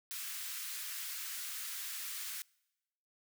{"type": "high-pass noise", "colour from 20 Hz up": "white", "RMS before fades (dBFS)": -42, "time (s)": [0.11, 2.42], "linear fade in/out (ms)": 0, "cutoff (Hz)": 1300, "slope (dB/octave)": 24, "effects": ["noise-tail reverb RT60 1.0 s tail -26 dB re dry"]}